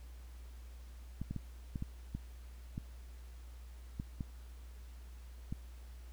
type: clicks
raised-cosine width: 5 ms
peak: -26 dBFS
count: 10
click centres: 1.216 / 1.31 / 1.363 / 1.758 / 1.824 / 2.15 / 2.779 / 3.999 / 4.208 / 5.525 s
effects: added 60 Hz sine -48 dBFS peak until 6.12 s + pink hiss -64 dBFS RMS until 6.12 s